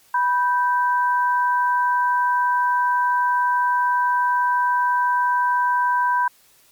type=tone pair together; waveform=sine; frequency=984.1 / 1558 Hz; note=B5 / G6; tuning=-6 / -11 cents; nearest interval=minor sixth; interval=795 cents; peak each=-17 / -23 dBFS; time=0.14-6.28 s; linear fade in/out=5 ms; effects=white hiss -55 dBFS RMS until 6.71 s + MP3 96 kbps